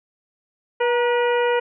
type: harmonic tone with a mistuned harmonic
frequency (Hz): 484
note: B4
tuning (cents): -35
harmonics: 1 / 2 / 3 / 4 / 5 / 6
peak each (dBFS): -18 / -24 / -28 / -30 / -32 / -34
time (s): 0.8-1.6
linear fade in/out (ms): 10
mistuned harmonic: 2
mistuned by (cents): -46
effects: none